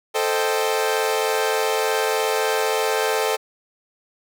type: chord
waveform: sawtooth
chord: A half-diminished seventh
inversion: none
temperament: equal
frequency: 440 / 523.3 / 622.3 / 784 Hz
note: A4 / C5 / Eb5 / G5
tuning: 0 / 0 / 0 / 0 cents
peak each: -18 / -22 / -24 / -23 dBFS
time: 0.14-3.37 s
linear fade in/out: 20 ms
effects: none